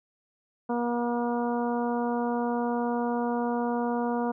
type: harmonic tone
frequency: 239.1 Hz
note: A#3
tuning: 44 cents sharp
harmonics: 1 / 2 / 3 / 4 / 5 / 6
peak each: -28 / -31 / -33 / -34 / -41 / -43 dBFS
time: 0.69-4.32 s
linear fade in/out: 10 ms
effects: none